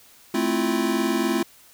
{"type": "chord", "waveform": "square", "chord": "F major seventh", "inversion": "first", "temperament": "equal with one note detuned", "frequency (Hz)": [218.6, 261.6, 329.6, 349.2], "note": ["A3", "C4", "E4", "F4"], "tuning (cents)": [-11, 0, 0, 0], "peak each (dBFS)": -27, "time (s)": [0.34, 1.43], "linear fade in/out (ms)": 5, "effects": ["white hiss -52 dBFS RMS until 1.73 s"]}